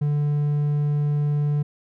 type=tone; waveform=triangle; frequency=146.83 Hz; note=D3; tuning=in tune; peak=-17 dBFS; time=0.01-1.63 s; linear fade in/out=10 ms; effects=none